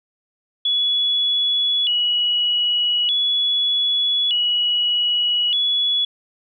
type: tone with vibrato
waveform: sine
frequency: 3149 Hz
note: G7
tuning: 7 cents sharp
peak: -16 dBFS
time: 0.65-6.05 s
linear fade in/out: 5 ms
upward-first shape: square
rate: 0.41 Hz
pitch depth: 130 cents each way
effects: none